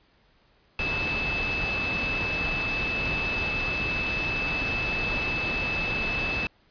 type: tone in noise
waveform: sine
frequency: 2618 Hz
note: E7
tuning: 13 cents flat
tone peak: -27 dBFS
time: 0.79-6.47 s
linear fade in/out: 2 ms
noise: pink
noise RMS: -31 dBFS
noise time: 0.79-6.47 s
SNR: +1 dB
effects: pink hiss -63 dBFS RMS until 6.7 s + resampled to 11025 Hz